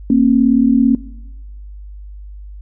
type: tone pair together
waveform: sine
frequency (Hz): 231.9 / 270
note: A#3 / C#4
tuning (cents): -9 / -45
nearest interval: minor third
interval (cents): 264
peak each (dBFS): -11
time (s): 0.1-0.95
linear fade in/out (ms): 2
effects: noise-tail reverb RT60 1.0 s tail -21 dB re dry + added 50 Hz sine -30 dBFS peak until 2.61 s